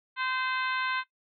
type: harmonic tone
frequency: 516 Hz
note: C5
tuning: 24 cents flat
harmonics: 2 / 3 / 4 / 5 / 6 / 7 / 8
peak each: -32 / -31 / -35 / -38 / -41 / -42 / -44 dBFS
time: 0.16-1.04 s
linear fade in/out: 50 ms
effects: noise-tail reverb RT60 0.1 s tail -17 dB re dry + MP3 48 kbps